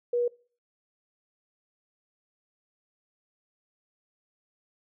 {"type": "tone", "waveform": "sine", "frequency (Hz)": 482.3, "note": "B4", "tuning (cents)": -41, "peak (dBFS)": -23, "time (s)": [0.13, 0.28], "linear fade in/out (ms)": 5, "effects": ["noise-tail reverb RT60 0.4 s tail -23 dB re dry"]}